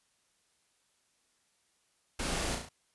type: noise with echo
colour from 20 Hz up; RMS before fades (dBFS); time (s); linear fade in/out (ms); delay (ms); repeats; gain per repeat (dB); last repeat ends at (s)
pink; -35; 2.19-2.55; 5; 35; 4; -4; 2.69
effects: white hiss -73 dBFS RMS until 2.94 s + resampled to 24000 Hz